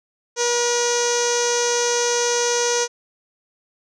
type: tone with low-pass filter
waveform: sawtooth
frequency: 479.7 Hz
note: A#4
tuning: 50 cents sharp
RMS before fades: -20 dBFS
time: 0.36-2.88 s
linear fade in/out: 50 ms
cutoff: 6200 Hz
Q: 7.3
effects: none